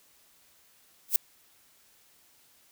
violet noise with exponential growth, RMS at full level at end -17 dBFS, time 1.08-1.16 s, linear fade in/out 2 ms, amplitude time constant 17 ms, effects white hiss -62 dBFS RMS until 2.71 s

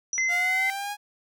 sine tone with exponential decay, 5860 Hz, F#8, 18 cents flat, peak -24 dBFS, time 0.13-0.57 s, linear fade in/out 1 ms, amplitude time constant 95 ms
sine tone, 2062 Hz, C7, 26 cents flat, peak -22 dBFS, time 0.18-0.7 s, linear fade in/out 0 ms
sawtooth linear sweep, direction up, 700 to 830.6 Hz, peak -26 dBFS, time 0.28-0.97 s, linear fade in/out 50 ms
effects none

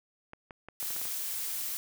clicks, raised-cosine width 0.5 ms, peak -29 dBFS, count 8, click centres 0.334 / 0.508 / 0.686 / 0.828 / 0.906 / 0.964 / 1.015 / 1.054 s
blue noise, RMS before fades -35 dBFS, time 0.8-1.77 s, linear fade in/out 0 ms
effects none

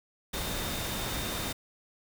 sine tone in noise, 3653 Hz, A#7, 36 cents flat, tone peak -42 dBFS, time 0.33-1.53 s, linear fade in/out 10 ms, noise pink, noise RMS -34 dBFS, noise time 0.33-1.53 s, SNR -11 dB, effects none

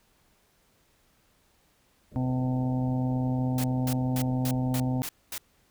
pink low-pass noise, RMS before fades -45 dBFS, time 2.11-5 s, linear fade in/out 20 ms, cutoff 580 Hz, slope 48 dB/octave
harmonic tone, 127.7 Hz, C3, 42 cents flat, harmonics 1 / 2 / 4 / 5 / 6 / 7, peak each -27 / -28 / -41 / -42 / -41 / -44 dBFS, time 2.16-5.02 s, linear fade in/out 0 ms
white noise bursts, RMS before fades -35 dBFS, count 7, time 3.58-5.38 s, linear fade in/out 2 ms, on 60 ms, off 230 ms
effects pink hiss -66 dBFS RMS until 5.7 s

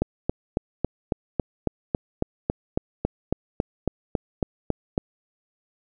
click train, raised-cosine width 2 ms, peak -8 dBFS, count 19, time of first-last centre 0.02-4.979 s, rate 3.63 Hz, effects none

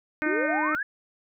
harmonic tone, 305.7 Hz, D#4, 30 cents flat, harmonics 1 / 2 / 3 / 4 / 5 / 6 / 7 / 8, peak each -29 / -34 / -40 / -37 / -29 / -33 / -35 / -40 dBFS, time 0.22-0.75 s, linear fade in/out 0 ms
sine exponential sweep, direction up, 320 to 1742 Hz, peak -26 dBFS, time 0.26-0.83 s, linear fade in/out 5 ms
effects none

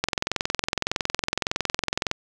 click train, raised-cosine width 0.2 ms, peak -5 dBFS, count 46, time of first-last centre 0.04-2.114 s, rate 21.7 Hz, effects none

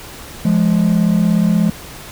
triangle tone pair together, 173.2 / 210.1 Hz, F3 / G#3, -14 / +20 cents, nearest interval minor third, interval 334 cents, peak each -11 dBFS, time 0.45-1.7 s, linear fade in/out 5 ms, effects tanh soft clip ceiling -3 dBFS + pink hiss -34 dBFS RMS until 2.11 s

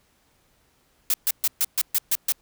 blue noise bursts, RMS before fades -21 dBFS, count 8, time 1.1-2.322 s, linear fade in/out 2 ms, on 39 ms, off 130 ms, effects pink hiss -64 dBFS RMS until 2.41 s

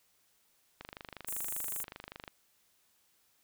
click train, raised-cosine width 0.3 ms, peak -27 dBFS, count 38, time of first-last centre 0.81-2.278 s, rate 25.2 Hz
white high-pass noise, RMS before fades -38 dBFS, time 1.27-1.84 s, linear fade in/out 10 ms, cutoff 7100 Hz, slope 48 dB/octave
effects white hiss -71 dBFS RMS until 3.43 s

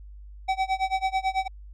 square tone with tremolo, 764 Hz, G5, 45 cents flat, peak -21 dBFS, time 0.48-1.48 s, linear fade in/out 10 ms, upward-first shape sine, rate 9.1 Hz, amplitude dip 95%, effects added 50 Hz sine -41 dBFS peak until 1.73 s + low-pass 4000 Hz 12 dB/octave

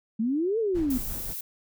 sine exponential two-way sweep, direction up then down, 211.6 to 466.2 to 242.1 Hz, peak -23 dBFS, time 0.19-0.98 s, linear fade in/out 10 ms, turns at 0.59 s
brown noise with tremolo, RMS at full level -34 dBFS, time 0.74-1.34 s, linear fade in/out 20 ms, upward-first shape triangle, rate 5.5 Hz, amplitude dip 50%
violet noise, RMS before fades -35 dBFS, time 0.9-1.41 s, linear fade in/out 5 ms
effects none

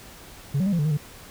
sine tone with pitch steps, 140.3 / 188.1 / 202.3 / 171.2 / 147 / 155.8 / 146.8 Hz, C#3 / F#3 / G#3 / F3 / D3 / D#3 / D3, +21 / +29 / -45 / -34 / +2 / +3 / 0 cents, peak -17 dBFS, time 0.54-0.974 s, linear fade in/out 10 ms, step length 62 ms, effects tanh soft clip ceiling -19 dBFS + pink hiss -45 dBFS RMS until 1.3 s

